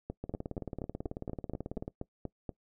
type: two click trains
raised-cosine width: 2 ms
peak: -24 / -23 dBFS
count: 31 / 11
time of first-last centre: 0.24-1.879 / 0.1-2.492 s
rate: 18.3 / 4.18 Hz
effects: noise-tail reverb RT60 0.1 s tail -21 dB re dry